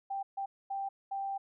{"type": "tone bursts at uneven times", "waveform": "sine", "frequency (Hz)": 786, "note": "G5", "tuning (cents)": 4, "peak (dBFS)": -33, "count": 4, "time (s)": [[0.1, 0.23], [0.37, 0.46], [0.7, 0.89], [1.11, 1.38]], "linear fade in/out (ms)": 10, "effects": []}